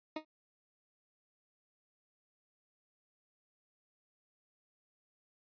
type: tone with exponential decay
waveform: 20% pulse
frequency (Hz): 311.1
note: D#4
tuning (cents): 0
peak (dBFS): -29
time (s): 0.16-0.25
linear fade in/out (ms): 5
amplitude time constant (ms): 19
effects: resampled to 11025 Hz